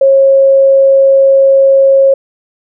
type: tone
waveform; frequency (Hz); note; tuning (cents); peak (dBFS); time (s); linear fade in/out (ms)
sine; 543; C#5; -36; -3; 0.01-2.14; 5
effects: none

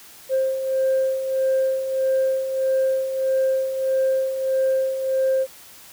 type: beating tone pair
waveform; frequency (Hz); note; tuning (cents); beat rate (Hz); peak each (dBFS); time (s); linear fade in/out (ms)
sine; 527 / 528.6; C5 / C5; +12 / +18; 1.6; -25 / -18; 0.29-5.47; 50
effects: tanh soft clip ceiling -14 dBFS + white hiss -45 dBFS RMS until 5.92 s

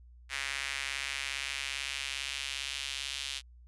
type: tone with high-pass filter sweep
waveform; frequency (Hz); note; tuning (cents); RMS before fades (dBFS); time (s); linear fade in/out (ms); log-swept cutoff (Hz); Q
sawtooth; 137.6; C#3; -12; -37; 0.29-3.42; 50; 2000 to 3200; 2
effects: added 60 Hz sine -52 dBFS peak until 3.67 s + resampled to 24000 Hz

